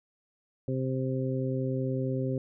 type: harmonic tone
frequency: 130.81 Hz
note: C3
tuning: in tune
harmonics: 1 / 2 / 3 / 4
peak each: -30 / -33 / -35 / -36 dBFS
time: 0.68-2.38 s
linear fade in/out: 2 ms
effects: none